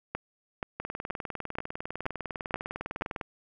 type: two click trains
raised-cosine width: 0.5 ms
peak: -19 / -16 dBFS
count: 49 / 7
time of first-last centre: 0.8-3.212 / 0.15-3.021 s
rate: 19.9 / 2.09 Hz
effects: none